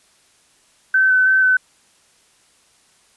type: tone with vibrato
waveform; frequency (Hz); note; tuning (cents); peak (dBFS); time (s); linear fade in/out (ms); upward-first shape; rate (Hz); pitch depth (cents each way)
sine; 1526; G6; -47; -11; 0.94-1.57; 5; square; 3.1; 12
effects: white hiss -56 dBFS RMS until 3.16 s + resampled to 24000 Hz